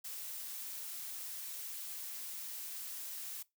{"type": "noise", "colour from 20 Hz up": "blue", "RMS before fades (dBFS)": -44, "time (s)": [0.04, 3.43], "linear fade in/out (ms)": 10, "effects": ["noise-tail reverb RT60 0.2 s tail -21 dB re dry"]}